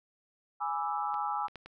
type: chord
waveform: sine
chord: E dominant seventh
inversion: first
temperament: equal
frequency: 830.6 / 987.8 / 1174.7 / 1318.5 Hz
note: G#5 / B5 / D6 / E6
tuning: 0 / 0 / 0 / 0 cents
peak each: -33 / -38 / -38 / -36 dBFS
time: 0.6-1.48 s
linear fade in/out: 20 ms
type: clicks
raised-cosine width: 0.3 ms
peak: -34 / -32 / -27 / -31 dBFS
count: 4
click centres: 1.142 / 1.483 / 1.557 / 1.66 s
effects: none